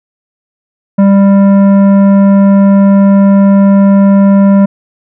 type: tone with tanh clipping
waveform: triangle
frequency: 197.7 Hz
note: G3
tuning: 15 cents sharp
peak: -4 dBFS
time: 0.98-4.66 s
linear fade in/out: 10 ms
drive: 16 dB
effects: none